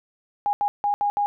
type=tone bursts at uneven times; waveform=sine; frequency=819 Hz; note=G#5; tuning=24 cents flat; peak=-19 dBFS; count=5; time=0.46-0.53 / 0.61-0.68 / 0.84-0.94 / 1.01-1.1 / 1.17-1.26 s; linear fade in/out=0 ms; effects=none